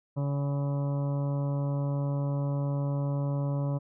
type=harmonic tone with a mistuned harmonic; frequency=141.5 Hz; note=C#3; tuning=36 cents sharp; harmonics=1 / 2 / 3 / 4 / 5 / 6 / 7 / 8 / 9; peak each=-27 / -37 / -46 / -38 / -51 / -50 / -46 / -53 / -55 dBFS; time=0.16-3.79 s; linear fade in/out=20 ms; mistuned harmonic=6; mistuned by=-39 cents; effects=none